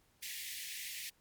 pink high-pass noise, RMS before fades -44 dBFS, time 0.22-1.1 s, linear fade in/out 10 ms, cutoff 1800 Hz, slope 96 dB/octave, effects pink hiss -71 dBFS RMS until 1.2 s + MP3 96 kbps

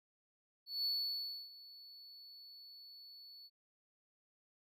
triangle tone with ADSR envelope, 4435 Hz, C#8, in tune, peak -32 dBFS, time 0.66-3.5 s, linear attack 190 ms, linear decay 640 ms, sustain -20 dB, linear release 44 ms, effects none

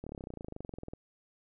slowing click train, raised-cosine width 2 ms, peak -28 dBFS, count 25, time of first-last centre 0.04-0.935 s, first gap 26 ms, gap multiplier 1.03, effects none

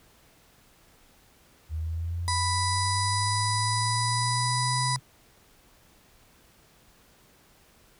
sine linear sweep, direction up, 77.9 to 131.1 Hz, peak -28 dBFS, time 1.69-5 s, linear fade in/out 50 ms
harmonic tone, 987.8 Hz, B5, in tune, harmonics 1 / 2 / 4 / 5 / 6 / 7 / 8 / 9 / 10, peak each -28 / -35 / -37 / -32 / -40 / -44 / -41 / -38 / -36 dBFS, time 2.28-4.96 s, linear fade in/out 0 ms
effects pink hiss -59 dBFS RMS until 7.99 s

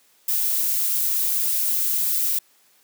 violet noise, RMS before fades -22 dBFS, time 0.28-2.39 s, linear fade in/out 5 ms, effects white hiss -59 dBFS RMS until 2.83 s + high-pass 200 Hz 12 dB/octave

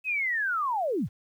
sine linear sweep, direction down, 2593 to 63.8 Hz, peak -25 dBFS, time 0.04-1.09 s, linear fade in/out 50 ms, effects 10-bit

